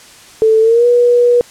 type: tone with pitch glide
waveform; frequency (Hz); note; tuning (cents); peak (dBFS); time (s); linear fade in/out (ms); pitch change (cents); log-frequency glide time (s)
sine; 441.2 to 483.9; A4 to B4; +5 to -35; -6; 0.42-1.41; 0; +160; 0.61-0.86
effects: white hiss -39 dBFS RMS until 1.5 s + low-pass 9000 Hz 12 dB/octave